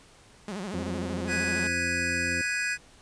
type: tone with vibrato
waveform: sawtooth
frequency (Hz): 194.8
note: G3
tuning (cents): -11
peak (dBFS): -29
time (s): 0.48-1.67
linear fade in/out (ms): 2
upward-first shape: sine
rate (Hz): 13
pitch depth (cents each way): 170
type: harmonic tone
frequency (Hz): 87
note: F2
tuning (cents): -6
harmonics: 1 / 2 / 3 / 4 / 6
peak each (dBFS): -37 / -39 / -36 / -40 / -40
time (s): 0.73-2.42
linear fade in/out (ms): 10
type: chord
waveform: square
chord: G# minor seventh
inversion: third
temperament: equal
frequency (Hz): 1480 / 1661.2 / 1975.5 / 2489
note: F#6 / G#6 / B6 / D#7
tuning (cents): 0 / 0 / 0 / 0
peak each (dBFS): -36 / -31 / -36 / -32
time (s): 1.27-2.78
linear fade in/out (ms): 50
effects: pink hiss -55 dBFS RMS until 3.01 s + resampled to 22050 Hz